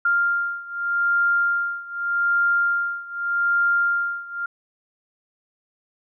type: beating tone pair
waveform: sine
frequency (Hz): 1396.9 / 1397.73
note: F6 / F6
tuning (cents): 0 / +1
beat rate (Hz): 0.83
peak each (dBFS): -21 / -23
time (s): 0.05-4.46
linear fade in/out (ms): 5
effects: none